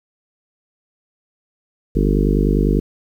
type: harmonic tone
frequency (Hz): 50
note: G1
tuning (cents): +35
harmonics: 1 / 3 / 4 / 5 / 6 / 7 / 8 / 9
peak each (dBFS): -16 / -21 / -22 / -23 / -24 / -24 / -25 / -26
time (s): 1.95-2.8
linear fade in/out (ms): 10
effects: 8-bit